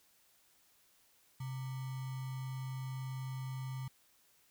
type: tone with sample-and-hold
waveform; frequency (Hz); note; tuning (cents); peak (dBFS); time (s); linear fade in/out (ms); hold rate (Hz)
sine; 130.81; C3; 0; -38; 1.4-3.88; 5; 1050
effects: white hiss -69 dBFS RMS until 4.5 s